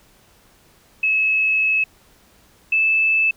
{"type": "tone pair in turn", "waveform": "sine", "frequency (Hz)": [2586, 2625], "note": ["E7", "E7"], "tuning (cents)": [-34, -8], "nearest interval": "unison", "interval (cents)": 26, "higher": "second", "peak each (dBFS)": [-15, -14], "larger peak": "second", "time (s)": [[1.03, 1.84], [2.72, 3.31]], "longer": "first", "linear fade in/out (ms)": 5, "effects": ["pink hiss -54 dBFS RMS until 3.36 s"]}